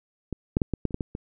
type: clicks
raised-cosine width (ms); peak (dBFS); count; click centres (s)
3; -17 / -8 / -10 / -13 / -10 / -27 / -15 / -15 / -20; 9; 0.327 / 0.569 / 0.618 / 0.737 / 0.853 / 0.908 / 0.944 / 1.008 / 1.151
effects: none